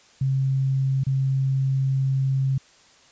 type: tone with dropouts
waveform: sine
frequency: 134.2 Hz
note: C3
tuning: 44 cents sharp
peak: -19 dBFS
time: 0.21-2.58 s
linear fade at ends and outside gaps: 5 ms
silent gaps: 1.037-1.066 s
effects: white hiss -54 dBFS RMS until 3.11 s + resampled to 16000 Hz